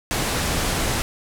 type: low-pass noise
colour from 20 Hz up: pink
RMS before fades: -23 dBFS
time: 0.11-1.02 s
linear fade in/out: 0 ms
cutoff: 12000 Hz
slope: 24 dB/octave
effects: none